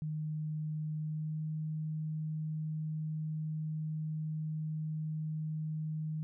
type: tone with pitch glide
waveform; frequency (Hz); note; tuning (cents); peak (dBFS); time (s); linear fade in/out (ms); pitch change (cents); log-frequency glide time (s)
sine; 154.1 to 155.62; D#3 to D#3; -16 to +1; -34; 0.02-6.23; 0; +17; 0.98-1.43
effects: none